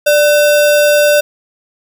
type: tone with sample-and-hold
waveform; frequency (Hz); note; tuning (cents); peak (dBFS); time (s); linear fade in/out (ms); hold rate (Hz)
sine; 590; D5; +8; -6; 0.06-1.21; 10; 2100
effects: none